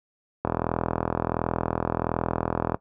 click train, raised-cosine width 1 ms, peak -9 dBFS, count 96, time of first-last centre 0.45-2.745 s, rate 41.4 Hz, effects noise-tail reverb RT60 0.1 s tail -17 dB re dry + high-pass 60 Hz 12 dB/octave

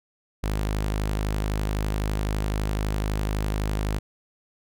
sawtooth tone, 51.91 Hz, G#1, in tune, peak -20 dBFS, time 0.43-3.99 s, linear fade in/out 10 ms, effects none

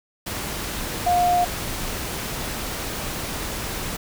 sine tone in noise, 710 Hz, F5, 28 cents sharp, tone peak -16 dBFS, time 1.06-1.45 s, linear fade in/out 10 ms, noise pink, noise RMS -29 dBFS, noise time 0.26-3.97 s, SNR +10 dB, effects none

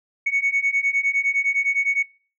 sine beating tone pair, 2217 / 2226.8 Hz, C#7 / C#7, 0 / +7 cents, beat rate 9.8 Hz, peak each -21 / -20 dBFS, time 0.26-2.03 s, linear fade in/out 10 ms, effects noise-tail reverb RT60 0.4 s tail -23 dB re dry + tanh soft clip ceiling -13 dBFS

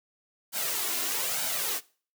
white noise with flanger, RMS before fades -30 dBFS, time 0.52-1.81 s, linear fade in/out 50 ms, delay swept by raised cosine 1.3 to 2.9 ms, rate 1.1 Hz, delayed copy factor +0.6, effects noise-tail reverb RT60 0.4 s tail -21 dB re dry + high-pass 200 Hz 12 dB/octave

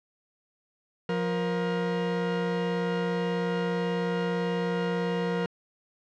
40% pulse tone pair together, 176.5 / 471.2 Hz, F3 / A#4, +19 / +19 cents, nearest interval octave + perfect fourth, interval 1700 cents, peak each -28 dBFS, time 1.09-5.46 s, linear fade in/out 2 ms, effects low-pass 3000 Hz 12 dB/octave

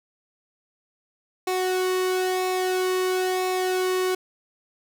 sawtooth tone with flanger, 370 Hz, F#4, in tune, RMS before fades -24 dBFS, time 1.47-4.15 s, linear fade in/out 5 ms, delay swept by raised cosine 0.63 to 1.26 ms, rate 1 Hz, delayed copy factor -0.55, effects none

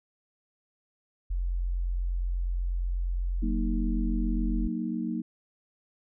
sine tone, 44.18 Hz, F1, 21 cents sharp, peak -26 dBFS, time 1.3-4.68 s, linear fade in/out 10 ms
sine chord, D# minor, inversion first, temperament equal with one note detuned, 185.85 / 233.1 / 311.1 Hz, F#3 / A#3 / D#4, +8 / 0 / 0 cents, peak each -34 / -31 / -34 dBFS, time 3.42-5.22 s, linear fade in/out 10 ms
effects none

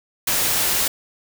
white noise, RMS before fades -20 dBFS, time 0.27-0.88 s, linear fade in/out 5 ms, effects none

